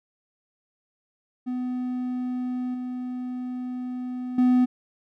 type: tone with level steps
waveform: triangle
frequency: 250.6 Hz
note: B3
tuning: 25 cents sharp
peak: -24 / -27 / -14 dBFS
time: 1.46-4.66 s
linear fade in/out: 20 ms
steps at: 2.74 / 4.38 s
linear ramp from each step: 5 ms
effects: none